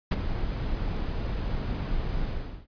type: noise with ADSR envelope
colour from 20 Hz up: brown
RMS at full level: -17 dBFS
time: 0.11-2.67 s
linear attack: 10 ms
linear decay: 28 ms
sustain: -12 dB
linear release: 440 ms
effects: resampled to 11025 Hz